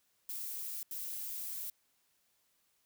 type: noise bursts at uneven times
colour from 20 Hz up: violet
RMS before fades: -41 dBFS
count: 2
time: 0.29-0.83 / 0.91-1.7 s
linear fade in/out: 2 ms
effects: white hiss -75 dBFS RMS until 2.85 s